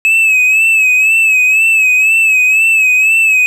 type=tone with vibrato; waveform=triangle; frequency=2583 Hz; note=E7; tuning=36 cents flat; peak=-5 dBFS; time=0.05-3.46 s; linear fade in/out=0 ms; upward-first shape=sine; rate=2 Hz; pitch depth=61 cents each way; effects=none